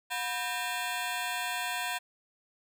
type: ring-modulated tone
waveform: 15% pulse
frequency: 850 Hz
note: G#5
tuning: 40 cents sharp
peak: -22 dBFS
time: 0.1-1.99 s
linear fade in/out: 20 ms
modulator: 130 Hz
effects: none